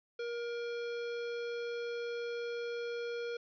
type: tone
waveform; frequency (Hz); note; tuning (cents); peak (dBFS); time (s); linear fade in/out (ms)
square; 472.8; A#4; +24; -37; 0.19-3.37; 5
effects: resampled to 11025 Hz + 11-bit